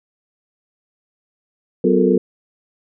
sine tone cluster, 189.1 / 252.8 / 356.8 / 431.7 / 461 Hz, F#3 / B3 / F4 / A4 / A#4, +38 / +41 / +37 / -33 / -19 cents, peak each -18 dBFS, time 1.84-2.18 s, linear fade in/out 5 ms, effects none

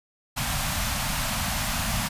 pink band-stop noise, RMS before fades -27 dBFS, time 0.36-2.09 s, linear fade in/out 20 ms, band 250 to 620 Hz, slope 48 dB/octave, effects resampled to 32000 Hz

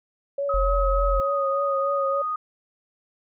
sine tone with vibrato, 554.4 Hz, C#5, in tune, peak -23 dBFS, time 0.38-2.22 s, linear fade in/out 5 ms, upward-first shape triangle, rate 3.4 Hz, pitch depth 40 cents each way
sine tone with pitch glide, 1273 to 1241.1 Hz, D#6 to D#6, +39 to -5 cents, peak -24 dBFS, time 0.49-2.36 s, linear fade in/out 5 ms, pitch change -44 cents, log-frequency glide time 1.1-1.38 s
sine tone, 44.19 Hz, F1, 21 cents sharp, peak -21 dBFS, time 0.54-1.2 s, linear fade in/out 0 ms
effects none

